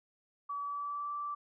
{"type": "tone with pitch glide", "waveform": "sine", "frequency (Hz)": [1144, 1166], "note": ["D6", "D6"], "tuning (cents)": [-46, -13], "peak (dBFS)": -35, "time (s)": [0.49, 1.35], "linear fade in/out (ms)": 10, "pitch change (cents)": 33, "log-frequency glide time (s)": [0.61, 1.13], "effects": []}